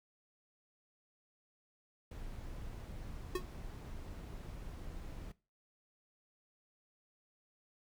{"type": "noise", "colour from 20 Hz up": "brown", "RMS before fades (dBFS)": -46, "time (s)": [2.11, 5.32], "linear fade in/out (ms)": 5}
{"type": "tone with exponential decay", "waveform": "square", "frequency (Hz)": 364.7, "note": "F#4", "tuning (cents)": -25, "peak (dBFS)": -31, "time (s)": [3.35, 3.45], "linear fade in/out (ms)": 5, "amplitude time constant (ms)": 20}
{"effects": ["noise-tail reverb RT60 0.3 s tail -19 dB re dry"]}